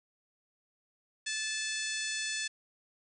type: harmonic tone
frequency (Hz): 872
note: A5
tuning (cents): -16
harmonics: 2 / 3 / 4 / 5 / 6 / 7 / 8 / 9 / 10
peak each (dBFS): -38 / -40 / -41 / -42 / -43 / -43 / -44 / -45 / -45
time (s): 1.26-2.48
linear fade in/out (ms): 10
effects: none